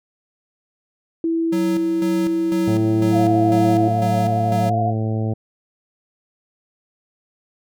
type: tone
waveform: sine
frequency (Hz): 329.6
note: E4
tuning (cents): 0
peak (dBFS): -17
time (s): 1.24-3.88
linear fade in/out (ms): 2
type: tone with tremolo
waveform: square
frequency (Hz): 185.4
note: F#3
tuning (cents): +4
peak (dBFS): -23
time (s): 1.52-4.7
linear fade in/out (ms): 10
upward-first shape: square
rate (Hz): 2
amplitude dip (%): 65
type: harmonic tone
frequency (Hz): 110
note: A2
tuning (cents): 0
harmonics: 1 / 2 / 3 / 4 / 5 / 6 / 7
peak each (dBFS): -20 / -26 / -30 / -32 / -34 / -36 / -37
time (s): 2.67-5.34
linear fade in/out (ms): 10
type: tone with vibrato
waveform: sine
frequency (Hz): 698.5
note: F5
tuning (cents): 0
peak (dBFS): -19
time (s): 3.11-4.94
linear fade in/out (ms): 50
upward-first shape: sine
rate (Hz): 12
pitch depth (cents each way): 40
effects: none